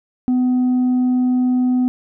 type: tone with tanh clipping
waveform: sine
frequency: 251.5 Hz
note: B3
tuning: 32 cents sharp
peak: -14 dBFS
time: 0.28-1.88 s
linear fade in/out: 0 ms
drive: 2 dB
effects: none